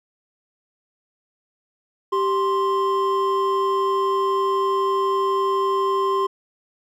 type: tone pair together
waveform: triangle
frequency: 390.6 / 1048 Hz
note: G4 / C6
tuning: -6 / +2 cents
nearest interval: octave + perfect fourth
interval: 1708 cents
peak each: -19 dBFS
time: 2.12-6.27 s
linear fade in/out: 10 ms
effects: none